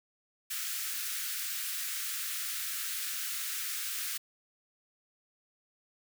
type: high-pass noise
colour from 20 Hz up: white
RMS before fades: -36 dBFS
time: 0.5-4.18 s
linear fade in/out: 10 ms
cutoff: 1300 Hz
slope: 48 dB/octave
effects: none